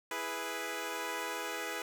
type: chord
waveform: 10% pulse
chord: E major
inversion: none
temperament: equal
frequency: 329.6 / 415.3 / 493.9 Hz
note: E4 / G#4 / B4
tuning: 0 / 0 / 0 cents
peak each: -34 / -32 / -31 dBFS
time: 0.11-1.82 s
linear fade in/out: 2 ms
effects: none